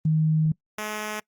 sine / 5% pulse tone pair in turn, 156.8 / 212.9 Hz, D#3 / G#3, +14 / +43 cents, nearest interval perfect fourth, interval 529 cents, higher second, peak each -18 dBFS, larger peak neither, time 0.05-0.52 / 0.78-1.2 s, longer first, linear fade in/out 5 ms, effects noise-tail reverb RT60 0.1 s tail -23 dB re dry + Opus 24 kbps

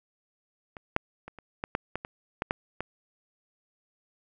clicks, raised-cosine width 0.5 ms, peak -26 / -8 / -26 / -30 / -16 / -11 / -16 / -21 / -13 / -11 / -17 dBFS, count 11, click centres 0.768 / 0.964 / 1.28 / 1.387 / 1.639 / 1.751 / 1.956 / 2.049 / 2.421 / 2.509 / 2.806 s, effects none

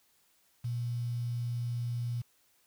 sine tone with quantisation, 120 Hz, B2, 49 cents flat, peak -31 dBFS, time 0.64-2.22 s, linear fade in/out 10 ms, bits 9, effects white hiss -69 dBFS RMS until 2.66 s

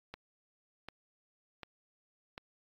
click train, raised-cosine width 0.3 ms, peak -27 dBFS, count 4, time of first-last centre 0.14-2.379 s, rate 1.34 Hz, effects AAC 64 kbps

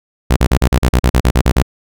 sawtooth tone bursts, 62.5 Hz, B1, 21 cents sharp, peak -4 dBFS, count 13, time 0.3-1.625 s, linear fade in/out 10 ms, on 65 ms, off 40 ms, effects none

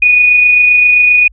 sine tone with amplitude modulation, 2468 Hz, D#7, 15 cents flat, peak -3 dBFS, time 0.02-1.28 s, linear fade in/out 5 ms, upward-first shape sine, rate 27.6 Hz, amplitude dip 30%, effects added 50 Hz sine -37 dBFS peak until 1.32 s

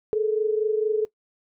sine tone pair together, 426.7 / 451.1 Hz, G#4 / A4, +47 / +43 cents, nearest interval minor second, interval 96 cents, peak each -21 / -25 dBFS, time 0.13-1.05 s, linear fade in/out 0 ms, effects noise-tail reverb RT60 0.1 s tail -19 dB re dry

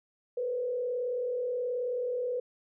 sine tone with frequency modulation, 493.9 Hz, B4, in tune, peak -29 dBFS, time 0.37-2.4 s, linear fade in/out 5 ms, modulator 38.7 Hz, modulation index 0.56, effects none

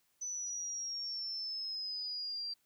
sine exponential sweep, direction down, 6020 to 4699 Hz, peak -37 dBFS, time 0.21-2.54 s, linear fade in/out 10 ms, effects white hiss -75 dBFS RMS until 2.65 s

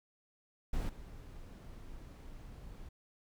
brown noise with level steps, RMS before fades -36 / -49 dBFS, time 0.73-2.89 s, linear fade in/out 5 ms, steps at 0.89 s, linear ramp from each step 2 ms, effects none

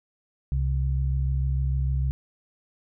sine tone pair together, 66.6 / 133.2 Hz, C2 / C3, +31 / +31 cents, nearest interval octave, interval 1200 cents, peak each -23 / -27 dBFS, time 0.52-2.11 s, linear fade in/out 0 ms, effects none

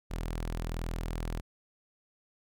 sawtooth tone, 41.2 Hz, E1, in tune, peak -29 dBFS, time 0.1-1.41 s, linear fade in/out 20 ms, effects none

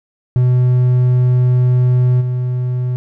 triangle tone with level steps, 125.1 Hz, B2, 23 cents sharp, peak -7 / -13 dBFS, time 0.36-2.96 s, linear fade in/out 0 ms, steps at 2.2 s, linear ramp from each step 20 ms, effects none

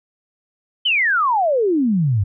sine exponential sweep, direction down, 3136 to 92.8 Hz, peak -14 dBFS, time 0.85-2.24 s, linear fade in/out 10 ms, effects none

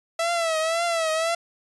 sawtooth tone with vibrato, 659.3 Hz, E5, in tune, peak -18 dBFS, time 0.19-1.35 s, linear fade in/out 5 ms, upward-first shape triangle, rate 1.9 Hz, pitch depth 88 cents each way, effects resampled to 24000 Hz

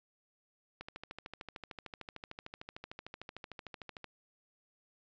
click train, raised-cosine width 0.3 ms, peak -28 dBFS, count 44, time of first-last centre 0.81-4.043 s, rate 13.3 Hz, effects resampled to 16000 Hz

